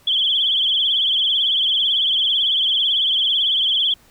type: tone with vibrato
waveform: sine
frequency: 3251 Hz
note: G#7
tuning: 38 cents flat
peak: -15 dBFS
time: 0.07-3.94 s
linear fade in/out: 5 ms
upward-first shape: triangle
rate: 18 Hz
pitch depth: 130 cents each way
effects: pink hiss -53 dBFS RMS until 4.1 s